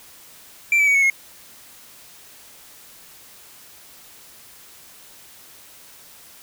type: tone with pitch steps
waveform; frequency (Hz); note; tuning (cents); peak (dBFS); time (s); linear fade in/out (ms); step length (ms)
triangle; 2349 / 2301 / 2253 / 2207 / 2162; D7 / D7 / C#7 / C#7 / C#7; 0 / -36 / +28 / -8 / -44; -12; 0.72-1.1; 2; 76
effects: white hiss -46 dBFS RMS until 6.42 s